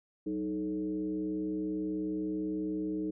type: tone with frequency modulation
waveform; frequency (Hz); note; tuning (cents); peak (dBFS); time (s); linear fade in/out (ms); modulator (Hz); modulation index
sine; 311.1; D#4; 0; -31; 0.26-3.11; 10; 121; 0.76
effects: none